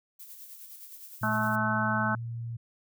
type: noise with tremolo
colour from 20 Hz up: violet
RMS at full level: -45 dBFS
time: 0.19-1.56 s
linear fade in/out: 10 ms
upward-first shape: sine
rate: 9.7 Hz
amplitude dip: 45%
type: tone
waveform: sine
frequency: 116.54 Hz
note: A#2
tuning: in tune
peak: -33 dBFS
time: 1.21-2.57 s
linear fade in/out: 10 ms
type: harmonic tone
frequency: 216.6 Hz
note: A3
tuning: 27 cents flat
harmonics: 1 / 3 / 4 / 5 / 6 / 7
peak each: -31 / -36 / -33 / -35 / -33 / -30 dBFS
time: 1.23-2.15 s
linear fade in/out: 2 ms
effects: none